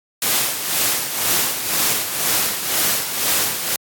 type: noise with tremolo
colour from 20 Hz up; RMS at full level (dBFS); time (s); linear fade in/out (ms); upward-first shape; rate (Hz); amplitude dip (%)
white; -17; 0.22-3.76; 2; sine; 2; 60
effects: high-pass 100 Hz 12 dB/octave + AAC 64 kbps